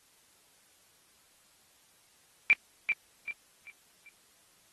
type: tone with echo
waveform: sine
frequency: 2349 Hz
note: D7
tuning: in tune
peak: -17 dBFS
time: 2.5-2.53 s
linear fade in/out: 0 ms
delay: 390 ms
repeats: 4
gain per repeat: -8 dB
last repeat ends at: 4.09 s
effects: white hiss -64 dBFS RMS until 4.72 s + AAC 32 kbps